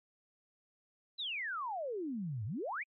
sine exponential two-way sweep, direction down then up, 4069 to 98 to 2544 Hz, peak -36 dBFS, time 1.18-2.84 s, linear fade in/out 20 ms, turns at 2.45 s, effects AAC 32 kbps

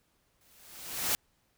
white noise with exponential growth, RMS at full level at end -27 dBFS, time 0.41-1.15 s, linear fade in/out 0 ms, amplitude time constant 160 ms, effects pink hiss -72 dBFS RMS until 1.57 s

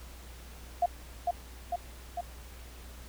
sine tone with echo, 701 Hz, F5, 6 cents sharp, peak -22 dBFS, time 0.82-0.86 s, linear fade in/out 5 ms, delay 450 ms, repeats 3, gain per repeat -3 dB, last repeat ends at 2.21 s, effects added 60 Hz sine -46 dBFS peak until 3.08 s + pink hiss -52 dBFS RMS until 3.08 s

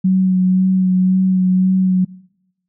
sine tone with vibrato, 186.1 Hz, F#3, 10 cents sharp, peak -10 dBFS, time 0.04-2.05 s, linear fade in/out 10 ms, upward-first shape sine, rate 1.9 Hz, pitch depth 17 cents each way, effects noise-tail reverb RT60 0.9 s tail -23 dB re dry

